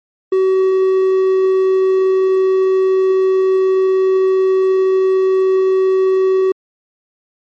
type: tone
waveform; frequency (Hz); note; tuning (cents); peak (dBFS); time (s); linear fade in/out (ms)
triangle; 378.6; F#4; +40; -8; 0.32-6.52; 5
effects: MP3 32 kbps